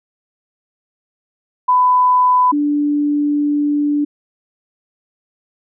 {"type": "tone pair in turn", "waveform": "sine", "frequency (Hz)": [1000, 292.5], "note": ["B5", "D4"], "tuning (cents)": [21, -7], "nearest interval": "octave + major sixth", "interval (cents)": 2128, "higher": "first", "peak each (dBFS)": [-9, -13], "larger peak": "first", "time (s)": [[1.68, 2.52], [2.52, 4.05]], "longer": "second", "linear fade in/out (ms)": 10, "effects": []}